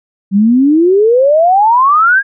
sine exponential sweep, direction up, 189.7 to 1661.2 Hz, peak -5 dBFS, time 0.31-2.23 s, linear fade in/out 50 ms, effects none

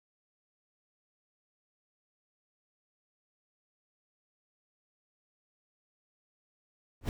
brown noise with exponential growth, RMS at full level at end -24 dBFS, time 7.01-7.09 s, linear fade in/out 1 ms, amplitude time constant 17 ms, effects none

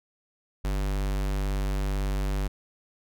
square tone, 49 Hz, G1, in tune, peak -26 dBFS, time 0.64-2.48 s, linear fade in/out 10 ms, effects none

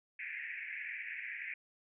pink band-pass noise, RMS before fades -43 dBFS, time 0.19-1.54 s, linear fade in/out 5 ms, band 1700 to 2500 Hz, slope 96 dB/octave, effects none

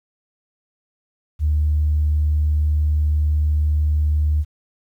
sine tone, 75.5 Hz, D2, 48 cents sharp, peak -14 dBFS, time 1.39-4.45 s, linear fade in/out 50 ms, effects tanh soft clip ceiling -10 dBFS + 9-bit

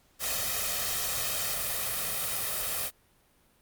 white noise with comb filter, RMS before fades -31 dBFS, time 0.19-2.91 s, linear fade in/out 50 ms, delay 1.6 ms, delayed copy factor +0.65, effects pink hiss -65 dBFS RMS until 3.61 s + Opus 48 kbps

